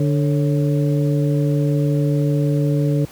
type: harmonic tone with a mistuned harmonic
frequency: 146.6 Hz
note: D3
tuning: 3 cents flat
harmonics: 1 / 2 / 3 / 4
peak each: -16 / -22 / -26 / -28 dBFS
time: 0-3.05 s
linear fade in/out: 2 ms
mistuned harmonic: 4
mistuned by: -100 cents
effects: pink hiss -43 dBFS RMS until 3.11 s + high-pass 60 Hz 12 dB/octave